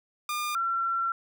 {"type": "tone pair in turn", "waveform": ["sawtooth", "sine"], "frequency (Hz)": [1207, 1357.9], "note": ["D6", "F6"], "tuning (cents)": [47, -49], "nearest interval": "major second", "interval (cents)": 204, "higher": "second", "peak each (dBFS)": -25, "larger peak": "neither", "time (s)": [[0.29, 0.55], [0.55, 1.12]], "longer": "second", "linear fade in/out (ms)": 2, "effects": []}